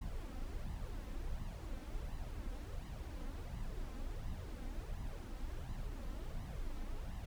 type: noise with flanger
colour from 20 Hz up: brown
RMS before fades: -43 dBFS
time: 0.01-7.26 s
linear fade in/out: 10 ms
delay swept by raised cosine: 1 to 3.9 ms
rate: 1.4 Hz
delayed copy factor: +0.6
effects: none